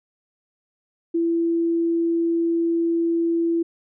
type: tone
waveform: sine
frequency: 335 Hz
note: E4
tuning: 28 cents sharp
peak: -18 dBFS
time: 1.14-3.63 s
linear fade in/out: 10 ms
effects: none